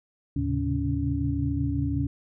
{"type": "tone cluster", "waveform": "sine", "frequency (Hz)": [76.5, 109.3, 131.7, 137.2, 281.3], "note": ["D#2", "A2", "C3", "C#3", "C#4"], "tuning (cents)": [-29, -11, 12, -17, 26], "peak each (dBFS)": [-29, -31, -34, -32, -28], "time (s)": [0.36, 2.07], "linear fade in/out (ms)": 5, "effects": []}